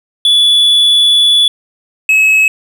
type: tone pair in turn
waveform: triangle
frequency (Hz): 3435 / 2573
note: A7 / E7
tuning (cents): -42 / -43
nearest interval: perfect fourth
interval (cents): 501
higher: first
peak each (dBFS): -4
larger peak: neither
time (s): 0.25-1.48 / 2.09-2.48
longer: first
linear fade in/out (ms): 2
effects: none

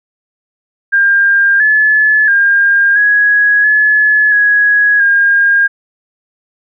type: tone with pitch steps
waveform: sine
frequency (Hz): 1602 / 1721 / 1609 / 1667 / 1710 / 1668 / 1616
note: G6 / A6 / G6 / G#6 / A6 / G#6 / G#6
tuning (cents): +37 / -39 / +45 / +6 / -50 / +7 / -48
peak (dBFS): -6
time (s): 0.92-5.68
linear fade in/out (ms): 20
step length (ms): 680
effects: none

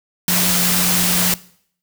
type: tone in noise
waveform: sine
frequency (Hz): 179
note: F3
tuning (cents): +43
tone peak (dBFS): -20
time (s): 0.28-1.34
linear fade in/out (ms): 2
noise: white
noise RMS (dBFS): -17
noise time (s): 0.28-1.34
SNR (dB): -6
effects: noise-tail reverb RT60 0.6 s tail -20 dB re dry

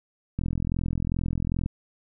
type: click train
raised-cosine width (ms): 5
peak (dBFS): -15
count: 55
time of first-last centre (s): 0.39-1.661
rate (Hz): 42.5
effects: none

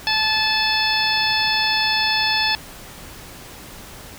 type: harmonic tone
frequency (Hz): 870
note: A5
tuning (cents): -20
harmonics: 1 / 2 / 3 / 4 / 5 / 6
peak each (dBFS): -24 / -24 / -24 / -24 / -24 / -24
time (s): 0.07-2.55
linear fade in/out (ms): 0
effects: pink hiss -39 dBFS RMS until 4.18 s

